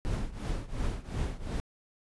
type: noise with tremolo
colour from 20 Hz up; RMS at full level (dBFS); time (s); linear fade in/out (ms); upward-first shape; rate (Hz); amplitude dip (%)
brown; -29; 0.05-1.6; 0; triangle; 2.8; 90
effects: resampled to 24000 Hz